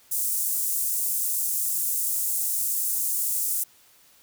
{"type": "high-pass noise", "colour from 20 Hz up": "pink", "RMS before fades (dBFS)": -26, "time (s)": [0.11, 3.64], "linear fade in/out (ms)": 10, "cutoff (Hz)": 8200, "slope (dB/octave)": 24, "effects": ["white hiss -57 dBFS RMS until 4.22 s"]}